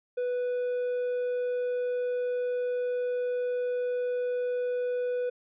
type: tone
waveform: triangle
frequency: 493.9 Hz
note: B4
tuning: in tune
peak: -25 dBFS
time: 0.17-5.3 s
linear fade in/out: 10 ms
effects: resampled to 8000 Hz